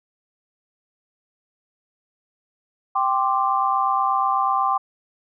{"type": "chord", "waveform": "sine", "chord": "G suspended fourth", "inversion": "none", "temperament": "equal", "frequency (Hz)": [784, 1046.5, 1174.7], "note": ["G5", "C6", "D6"], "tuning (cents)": [0, 0, 0], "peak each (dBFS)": -22, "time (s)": [2.95, 4.78], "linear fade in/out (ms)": 10, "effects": []}